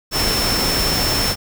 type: tone in noise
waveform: sine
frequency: 5360 Hz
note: E8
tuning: 28 cents sharp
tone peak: -20 dBFS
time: 0.11-1.36 s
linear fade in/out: 50 ms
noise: pink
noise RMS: -20 dBFS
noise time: 0.11-1.36 s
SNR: -3 dB
effects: none